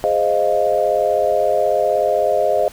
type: chord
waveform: sine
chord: F minor seventh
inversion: first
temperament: equal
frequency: 415.3 / 523.3 / 622.3 / 698.5 Hz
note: Ab4 / C5 / Eb5 / F5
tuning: 0 / 0 / 0 / 0 cents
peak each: -22 / -20 / -17 / -20 dBFS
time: 0.04-2.68 s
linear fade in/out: 0 ms
effects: pink hiss -41 dBFS RMS until 2.72 s